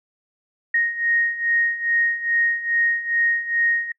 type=beating tone pair; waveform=sine; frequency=1864.7 / 1867.1 Hz; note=A#6 / A#6; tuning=0 / +2 cents; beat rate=2.4 Hz; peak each=-24 / -20 dBFS; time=0.74-3.92 s; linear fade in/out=5 ms; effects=noise-tail reverb RT60 0.1 s tail -24 dB re dry